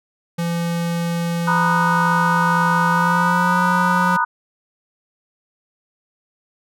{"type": "tone with pitch glide", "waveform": "square", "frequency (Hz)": [170, 178.97], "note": ["F3", "F3"], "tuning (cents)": [-46, 43], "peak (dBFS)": -20, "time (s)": [0.38, 4.17], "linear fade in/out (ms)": 10, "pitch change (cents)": 89, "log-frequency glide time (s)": [2.89, 3.59]}
{"type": "chord", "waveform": "sine", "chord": "B major seventh", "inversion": "third", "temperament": "just", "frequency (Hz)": [926, 987.8, 1234.7, 1481.6], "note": ["A#5", "B5", "D#6", "F#6"], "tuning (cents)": [-12, 0, -14, 2], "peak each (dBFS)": -21, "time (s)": [1.47, 4.25], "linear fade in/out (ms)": 10}
{"effects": []}